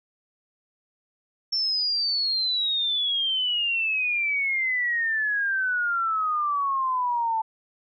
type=exponential sweep; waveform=sine; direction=down; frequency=5420 to 880 Hz; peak=-22 dBFS; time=1.52-7.42 s; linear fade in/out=10 ms; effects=none